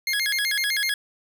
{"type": "tone with vibrato", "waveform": "25% pulse", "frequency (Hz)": 1883, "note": "A#6", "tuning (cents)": 17, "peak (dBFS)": -18, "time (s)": [0.07, 0.94], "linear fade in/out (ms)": 2, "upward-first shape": "square", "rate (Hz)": 7.9, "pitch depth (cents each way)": 210, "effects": []}